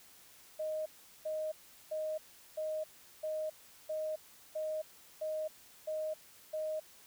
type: tone bursts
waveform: sine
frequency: 622.3 Hz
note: D#5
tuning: in tune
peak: -34 dBFS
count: 10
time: 0.59-6.8 s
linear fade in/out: 10 ms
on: 270 ms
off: 390 ms
effects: white hiss -59 dBFS RMS until 7.06 s